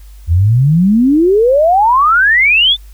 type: exponential sweep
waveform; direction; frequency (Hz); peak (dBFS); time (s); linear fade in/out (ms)
sine; up; 77.78 to 3607; -6; 0.27-2.77; 50
effects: added 50 Hz sine -32 dBFS peak until 2.93 s + white hiss -49 dBFS RMS until 2.93 s